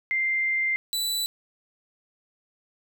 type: tone pair in turn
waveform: sine / sawtooth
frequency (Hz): 2093 / 3967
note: C7 / B7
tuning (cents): 0 / +7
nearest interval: major seventh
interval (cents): 1107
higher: second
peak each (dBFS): -22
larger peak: neither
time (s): 0.11-0.76 / 0.93-1.26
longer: first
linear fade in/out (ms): 0
effects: none